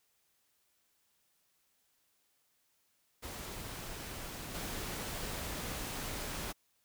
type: noise with level steps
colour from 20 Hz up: pink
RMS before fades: -44 / -40 dBFS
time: 3.22-6.53 s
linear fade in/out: 20 ms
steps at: 4.54 s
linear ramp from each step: 10 ms
effects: white hiss -75 dBFS RMS until 6.84 s